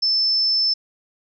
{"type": "tone", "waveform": "sine", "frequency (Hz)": 5280, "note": "E8", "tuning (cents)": 2, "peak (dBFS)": -16, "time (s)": [0.02, 0.74], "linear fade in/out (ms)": 10, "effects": []}